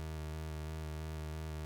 30% pulse tone with vibrato, 77.78 Hz, D#2, in tune, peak -37 dBFS, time 0-1.65 s, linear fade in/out 0 ms, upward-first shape square, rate 3 Hz, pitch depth 18 cents each way, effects none

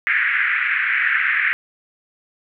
white band-pass noise, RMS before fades -19 dBFS, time 0.07-1.53 s, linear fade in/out 0 ms, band 1500 to 2200 Hz, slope 48 dB/octave, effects none

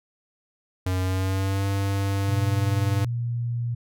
square tone with pitch glide, 92.5 to 98.57 Hz, F#2 to G2, 0 to +10 cents, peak -23 dBFS, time 0.86-3.05 s, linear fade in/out 5 ms, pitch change +110 cents, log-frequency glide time 1-1.66 s
sine tone, 118.8 Hz, A#2, 33 cents sharp, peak -24 dBFS, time 2.28-3.75 s, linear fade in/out 10 ms
effects none

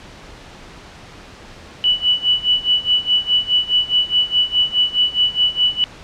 sine tone with tremolo, 2960 Hz, F#7, in tune, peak -10 dBFS, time 1.84-5.84 s, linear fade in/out 0 ms, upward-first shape sine, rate 4.8 Hz, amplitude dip 90%, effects pink hiss -39 dBFS RMS until 6.03 s + low-pass 5000 Hz 12 dB/octave

